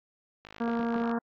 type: click train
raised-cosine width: 0.2 ms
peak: -25 dBFS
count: 36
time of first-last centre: 0.45-1.114 s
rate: 52.7 Hz
type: harmonic tone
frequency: 233.1 Hz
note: A#3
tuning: in tune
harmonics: 1 / 2 / 3 / 4 / 5 / 6 / 7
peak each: -28 / -34 / -38 / -40 / -42 / -44 / -45 dBFS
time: 0.6-1.19 s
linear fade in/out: 10 ms
effects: low-pass 3000 Hz 12 dB/octave + AAC 48 kbps